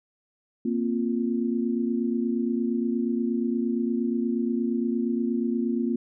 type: chord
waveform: sine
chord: Bb suspended second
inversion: none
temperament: equal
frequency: 233.1 / 261.6 / 349.2 Hz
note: Bb3 / C4 / F4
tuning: 0 / 0 / 0 cents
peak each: -25 / -29 / -30 dBFS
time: 0.65-5.96 s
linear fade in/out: 5 ms
effects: none